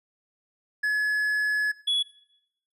triangle tone pair in turn, 1701 / 3384 Hz, G#6 / G#7, +41 / +32 cents, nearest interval octave, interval 1191 cents, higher second, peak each -20 dBFS, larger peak neither, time 0.83-1.72 / 1.87-2.03 s, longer first, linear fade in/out 10 ms, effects noise-tail reverb RT60 0.8 s tail -19 dB re dry + resampled to 32000 Hz

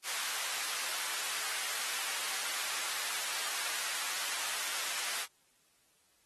pink high-pass noise, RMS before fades -37 dBFS, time 0.03-5.27 s, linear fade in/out 50 ms, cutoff 1300 Hz, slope 12 dB/octave, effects white hiss -70 dBFS RMS until 6.25 s + AAC 32 kbps

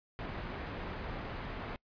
pink low-pass noise, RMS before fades -41 dBFS, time 0.19-1.76 s, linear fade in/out 0 ms, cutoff 2200 Hz, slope 12 dB/octave, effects noise-tail reverb RT60 0.1 s tail -25 dB re dry + resampled to 11025 Hz

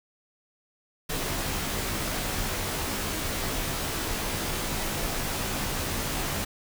pink noise with comb filter, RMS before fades -30 dBFS, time 1.09-6.45 s, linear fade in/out 10 ms, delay 17 ms, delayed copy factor -0.6, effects none

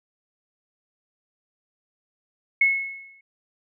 sine tone with exponential decay, 2186 Hz, C#7, 25 cents flat, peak -13 dBFS, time 2.61-3.21 s, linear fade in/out 5 ms, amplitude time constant 130 ms, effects none

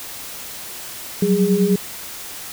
sine tone cluster, 183.1 / 192.9 / 411 Hz, F#3 / G3 / G#4, -18 / -28 / -18 cents, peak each -18 dBFS, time 1.22-1.76 s, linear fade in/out 5 ms, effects white hiss -33 dBFS RMS until 2.52 s

